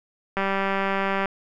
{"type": "click train", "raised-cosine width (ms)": 0.5, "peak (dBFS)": -10, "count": 174, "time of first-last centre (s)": [0.37, 1.257], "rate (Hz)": 195, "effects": []}